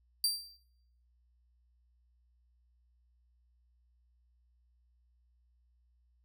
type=tone with exponential decay; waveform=sawtooth; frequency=4699 Hz; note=D8; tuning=in tune; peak=-22 dBFS; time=0.24-0.57 s; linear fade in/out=2 ms; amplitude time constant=70 ms; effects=noise-tail reverb RT60 0.7 s tail -17 dB re dry + added 60 Hz sine -67 dBFS peak until 6.24 s